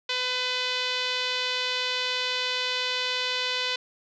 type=tone with low-pass filter; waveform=5% pulse; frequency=503 Hz; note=B4; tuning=32 cents sharp; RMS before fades=-28 dBFS; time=0.09-3.76 s; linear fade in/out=5 ms; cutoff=3800 Hz; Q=2; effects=none